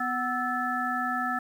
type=harmonic tone with a mistuned harmonic; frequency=248.4 Hz; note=B3; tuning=10 cents sharp; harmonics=1 / 3 / 5 / 7; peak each=-34 / -32 / -30 / -32 dBFS; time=0-1.39 s; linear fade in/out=5 ms; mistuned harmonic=5; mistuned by=+100 cents; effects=9-bit